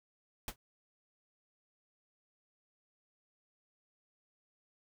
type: noise with exponential decay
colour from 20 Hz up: pink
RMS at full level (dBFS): -34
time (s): 0.48-0.56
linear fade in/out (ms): 1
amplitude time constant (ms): 16
effects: none